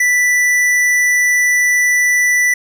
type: tone with tanh clipping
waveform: triangle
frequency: 1975.5 Hz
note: B6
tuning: in tune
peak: -12 dBFS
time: 0-2.54 s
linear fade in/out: 5 ms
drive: 18 dB
effects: none